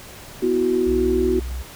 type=chord; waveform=sine; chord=B suspended fourth; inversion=none; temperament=equal; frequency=246.9 / 329.6 / 370 Hz; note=B3 / E4 / F#4; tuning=0 / 0 / 0 cents; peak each=-24 / -24 / -18 dBFS; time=0.42-1.4 s; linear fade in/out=10 ms
type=tone with vibrato; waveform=sine; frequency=62.5 Hz; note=B1; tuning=21 cents sharp; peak=-25 dBFS; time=0.86-1.63 s; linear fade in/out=20 ms; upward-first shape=square; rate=6 Hz; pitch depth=17 cents each way
effects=pink hiss -40 dBFS RMS until 1.75 s